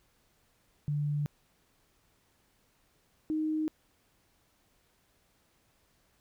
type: tone pair in turn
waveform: sine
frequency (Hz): 146.83 / 311.1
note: D3 / D#4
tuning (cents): 0 / 0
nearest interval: octave + minor second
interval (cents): 1300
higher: second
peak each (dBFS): -28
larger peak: neither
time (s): 0.88-1.26 / 3.3-3.68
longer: neither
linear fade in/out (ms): 0
effects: pink hiss -70 dBFS RMS until 6.2 s